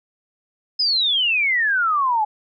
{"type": "exponential sweep", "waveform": "sine", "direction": "down", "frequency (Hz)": [5130, 827], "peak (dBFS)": -16, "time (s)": [0.79, 2.25], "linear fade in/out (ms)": 10, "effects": []}